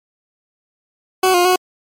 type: tone with pitch steps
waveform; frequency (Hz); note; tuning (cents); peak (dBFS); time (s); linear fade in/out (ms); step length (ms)
20% pulse; 373.5 / 354 / 366.4; F#4 / F4 / F#4; +16 / +23 / -17; -6; 1.23-1.56; 5; 110
effects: MP3 64 kbps